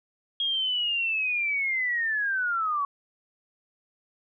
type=linear sweep; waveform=sine; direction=down; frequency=3280 to 1108.7 Hz; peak=-24 dBFS; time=0.4-2.85 s; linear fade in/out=2 ms; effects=none